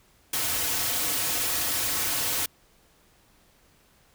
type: noise with comb filter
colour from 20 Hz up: white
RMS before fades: -27 dBFS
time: 0.33-2.46 s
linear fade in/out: 5 ms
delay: 5 ms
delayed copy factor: -0.95
effects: pink hiss -61 dBFS RMS until 4.14 s